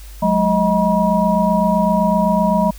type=tone cluster; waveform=sine; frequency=183.3 / 211.1 / 629 / 962 Hz; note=F#3 / G#3 / D#5 / B5; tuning=-16 / +29 / +19 / -46 cents; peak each=-18 dBFS; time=0.22-2.71 s; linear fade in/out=10 ms; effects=added 50 Hz sine -33 dBFS peak until 2.78 s + white hiss -44 dBFS RMS until 2.78 s